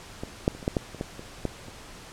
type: clicks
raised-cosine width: 2 ms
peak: -19 / -7 / -28 / -27 / -10 / -10 / -28 / -16 / -25 / -13 / -30 dBFS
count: 11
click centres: 0.235 / 0.479 / 0.55 / 0.628 / 0.679 / 0.768 / 0.947 / 1.011 / 1.194 / 1.453 / 1.684 s
effects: pink hiss -45 dBFS RMS until 2.12 s + low-pass 9000 Hz 12 dB/octave